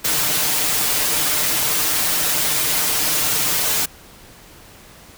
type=noise with comb filter; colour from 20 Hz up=white; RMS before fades=-19 dBFS; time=0.04-3.86 s; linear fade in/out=10 ms; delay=6.6 ms; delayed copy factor=+0.9; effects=pink hiss -44 dBFS RMS until 5.17 s